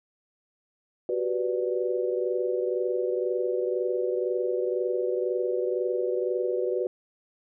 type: chord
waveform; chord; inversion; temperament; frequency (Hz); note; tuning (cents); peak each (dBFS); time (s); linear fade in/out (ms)
sine; G major seventh; third; equal; 370 / 392 / 493.9 / 587.3; F#4 / G4 / B4 / D5; 0 / 0 / 0 / 0; -28 / -34 / -28 / -34; 1.09-6.87; 2
effects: none